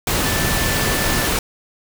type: tone in noise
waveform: sine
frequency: 1760 Hz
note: A6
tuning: in tune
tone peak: -26 dBFS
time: 0.25-1.27 s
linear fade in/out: 2 ms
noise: pink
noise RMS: -19 dBFS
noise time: 0.07-1.39 s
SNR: -10 dB
effects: none